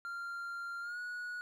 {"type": "tone with pitch glide", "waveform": "triangle", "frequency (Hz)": [1389, 1459.7], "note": ["F6", "F#6"], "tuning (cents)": [-10, -24], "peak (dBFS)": -37, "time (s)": [0.05, 1.41], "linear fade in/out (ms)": 0, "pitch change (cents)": 86, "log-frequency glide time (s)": [0.81, 0.99], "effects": []}